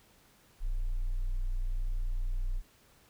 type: tone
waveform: sine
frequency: 30.43 Hz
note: B0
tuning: 25 cents flat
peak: -26 dBFS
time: 0.6-2.62 s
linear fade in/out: 50 ms
effects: tanh soft clip ceiling -28 dBFS + pink hiss -63 dBFS RMS until 3.09 s